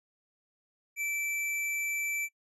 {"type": "tone", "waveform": "square", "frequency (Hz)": 2326, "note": "D7", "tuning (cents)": -17, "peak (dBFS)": -31, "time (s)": [0.96, 2.29], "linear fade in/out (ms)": 50, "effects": ["noise-tail reverb RT60 0.1 s tail -25 dB re dry", "resampled to 32000 Hz"]}